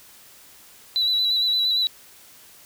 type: tone with vibrato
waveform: sine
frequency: 3951 Hz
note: B7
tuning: in tune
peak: -17 dBFS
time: 0.96-1.87 s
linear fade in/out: 0 ms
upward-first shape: square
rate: 8.7 Hz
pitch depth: 21 cents each way
effects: tanh soft clip ceiling -15 dBFS + white hiss -49 dBFS RMS until 2.65 s